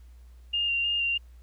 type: tone with vibrato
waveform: sine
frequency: 2797 Hz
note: F7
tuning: 2 cents sharp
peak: -24 dBFS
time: 0.53-1.18 s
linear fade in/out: 10 ms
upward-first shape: square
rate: 3.2 Hz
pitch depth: 16 cents each way
effects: added 60 Hz sine -47 dBFS peak until 1.42 s + pink hiss -67 dBFS RMS until 1.42 s